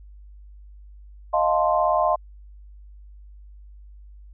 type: chord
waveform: sine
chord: F dominant seventh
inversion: third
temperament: equal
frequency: 622.3 / 698.5 / 880 / 1046.5 Hz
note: Eb5 / F5 / A5 / C6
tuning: 0 / 0 / 0 / 0 cents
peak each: -22 / -22 / -27 / -23 dBFS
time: 1.33-2.16 s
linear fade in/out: 10 ms
effects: added 50 Hz sine -42 dBFS peak until 4.33 s